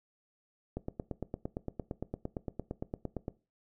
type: click train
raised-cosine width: 2 ms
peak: -22 dBFS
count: 23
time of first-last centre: 0.77-3.281 s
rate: 8.76 Hz
effects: noise-tail reverb RT60 0.3 s tail -19 dB re dry